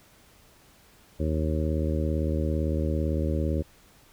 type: harmonic tone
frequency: 77.78 Hz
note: D#2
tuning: in tune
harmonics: 1 / 2 / 3 / 4 / 5 / 6 / 7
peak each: -26 / -32 / -33 / -33 / -36 / -38 / -35 dBFS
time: 1.19-3.63 s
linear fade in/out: 20 ms
effects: pink hiss -57 dBFS RMS until 4.12 s